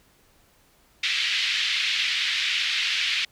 white band-pass noise, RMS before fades -25 dBFS, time 1.03-3.25 s, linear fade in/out 5 ms, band 2000 to 3800 Hz, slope 24 dB/octave, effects pink hiss -60 dBFS RMS until 3.31 s

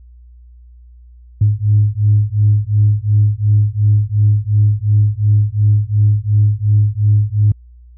sine beating tone pair, 103.4 / 106.2 Hz, G#2 / G#2, -7 / +39 cents, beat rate 2.8 Hz, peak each -12 dBFS, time 1.41-7.52 s, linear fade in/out 5 ms, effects tanh soft clip ceiling -2 dBFS + added 60 Hz sine -38 dBFS peak until 7.97 s

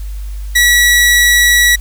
sawtooth tone, 1936 Hz, B6, 35 cents flat, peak -3 dBFS, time 0.55-1.76 s, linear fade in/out 10 ms, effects added 50 Hz sine -20 dBFS peak until 1.8 s + white hiss -42 dBFS RMS until 1.8 s

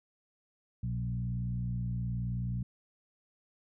sine tone with frequency modulation, 120.7 Hz, B2, 39 cents flat, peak -31 dBFS, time 0.83-2.63 s, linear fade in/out 5 ms, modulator 59.1 Hz, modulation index 0.9, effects none

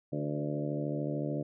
harmonic tone with a mistuned harmonic, 73.6 Hz, D2, 4 cents sharp, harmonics 2 / 3 / 4 / 5 / 6 / 7 / 8 / 9, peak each -35 / -42 / -36 / -41 / -45 / -42 / -40 / -48 dBFS, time 0.12-1.43 s, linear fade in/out 10 ms, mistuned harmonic 7, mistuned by -18 cents, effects none

